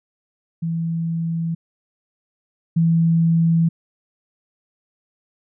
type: tone pair in turn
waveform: sine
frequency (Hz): 165.5 / 165.5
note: E3 / E3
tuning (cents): +7 / +7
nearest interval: unison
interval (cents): 0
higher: neither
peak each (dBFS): -20 / -13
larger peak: second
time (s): 0.62-1.55 / 2.76-3.69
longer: neither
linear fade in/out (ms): 10
effects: none